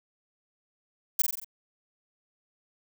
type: noise with echo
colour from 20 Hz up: violet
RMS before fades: -22 dBFS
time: 1.19-1.22 s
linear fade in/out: 5 ms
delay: 45 ms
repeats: 5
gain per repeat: -4 dB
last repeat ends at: 1.445 s
effects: none